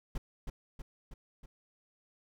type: noise with echo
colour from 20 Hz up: brown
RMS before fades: -33 dBFS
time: 0.15-0.18 s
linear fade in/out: 5 ms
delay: 320 ms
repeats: 4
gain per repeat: -4 dB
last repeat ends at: 1.46 s
effects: none